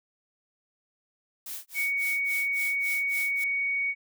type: noise with tremolo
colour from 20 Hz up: blue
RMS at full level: -36 dBFS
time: 1.46-3.44 s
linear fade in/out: 2 ms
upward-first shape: sine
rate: 3.6 Hz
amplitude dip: 100%
type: tone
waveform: sine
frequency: 2237 Hz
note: C#7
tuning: 15 cents sharp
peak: -25 dBFS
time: 1.74-3.95 s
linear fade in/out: 50 ms
effects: none